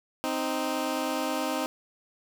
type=tone pair together; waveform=15% pulse; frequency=261.6 / 310.9 Hz; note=C4 / D#4; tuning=0 / -1 cents; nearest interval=minor third; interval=299 cents; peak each=-24 dBFS; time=0.24-1.66 s; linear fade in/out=0 ms; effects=none